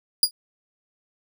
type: tone with exponential decay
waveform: sawtooth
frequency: 4864 Hz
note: D#8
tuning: 40 cents flat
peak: -7 dBFS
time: 0.23-0.31 s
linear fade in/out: 2 ms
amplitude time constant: 16 ms
effects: none